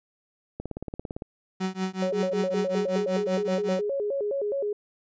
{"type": "click train", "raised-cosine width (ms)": 2, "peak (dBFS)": -20, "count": 12, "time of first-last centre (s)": [0.6, 1.221], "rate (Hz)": 17.7}
{"type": "tone with tremolo", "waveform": "35% pulse", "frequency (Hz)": 188.1, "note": "F#3", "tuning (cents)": 29, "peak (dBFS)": -22, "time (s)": [1.6, 3.82], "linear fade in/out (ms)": 10, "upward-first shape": "triangle", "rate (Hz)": 5.3, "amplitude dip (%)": 100}
{"type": "tone with vibrato", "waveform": "sine", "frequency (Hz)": 479.2, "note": "A#4", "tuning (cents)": 48, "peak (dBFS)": -25, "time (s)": [2.02, 4.73], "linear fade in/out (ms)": 5, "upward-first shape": "square", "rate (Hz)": 4.8, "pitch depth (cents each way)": 250}
{"effects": ["resampled to 16000 Hz"]}